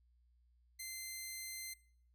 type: tone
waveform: 10% pulse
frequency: 2074 Hz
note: C7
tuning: 16 cents flat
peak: -35 dBFS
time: 0.79-1.74 s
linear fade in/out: 10 ms
effects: noise-tail reverb RT60 0.6 s tail -22 dB re dry + added 60 Hz sine -68 dBFS peak until 2.14 s